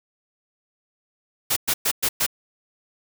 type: noise bursts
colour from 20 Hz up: white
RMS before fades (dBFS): -21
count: 5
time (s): 1.5-2.265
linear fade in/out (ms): 10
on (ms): 65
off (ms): 110
effects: none